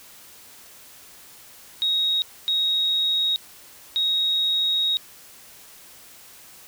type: tone bursts at uneven times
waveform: sine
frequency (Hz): 3773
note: A#7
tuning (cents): +20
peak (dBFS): -19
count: 3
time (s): 1.82-2.22 / 2.48-3.36 / 3.96-4.97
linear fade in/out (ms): 0
effects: white hiss -47 dBFS RMS until 6.67 s